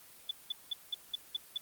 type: tone bursts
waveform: sine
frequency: 3470 Hz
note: A7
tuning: 25 cents flat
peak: -31 dBFS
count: 7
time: 0.29-1.577 s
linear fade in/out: 5 ms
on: 21 ms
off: 190 ms
effects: white hiss -56 dBFS RMS until 1.61 s + Opus 24 kbps